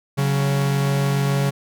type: tone pair together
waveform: 45% pulse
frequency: 138.8 / 185.81 Hz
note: C#3 / F#3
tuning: +3 / +8 cents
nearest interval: perfect fourth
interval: 505 cents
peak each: -18 / -26 dBFS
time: 0.17-1.51 s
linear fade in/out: 20 ms
effects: none